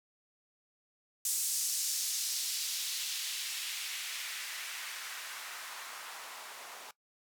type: noise with band-pass filter sweep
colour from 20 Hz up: blue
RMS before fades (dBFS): -38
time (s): 1.25-6.91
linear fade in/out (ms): 2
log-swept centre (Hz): 7600 to 720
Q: 1.2
effects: noise-tail reverb RT60 0.1 s tail -19 dB re dry